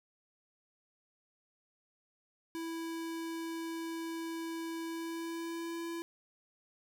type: tone with pitch glide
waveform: square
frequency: 329.6 to 335.9 Hz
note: E4 to E4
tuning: 0 to +33 cents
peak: -38 dBFS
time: 2.55-6.02 s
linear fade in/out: 0 ms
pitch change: +33 cents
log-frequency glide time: 4.85-5.9 s
effects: none